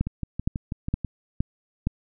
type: two click trains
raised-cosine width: 5 ms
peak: -16 / -10 dBFS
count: 7 / 5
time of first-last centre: 0.07-1.047 / 0.01-1.87 s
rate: 6.14 / 2.15 Hz
effects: none